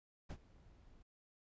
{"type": "noise with ADSR envelope", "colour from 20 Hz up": "brown", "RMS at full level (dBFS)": -42, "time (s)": [0.29, 1.03], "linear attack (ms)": 16, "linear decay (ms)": 60, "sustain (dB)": -21, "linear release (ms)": 12, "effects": ["resampled to 16000 Hz"]}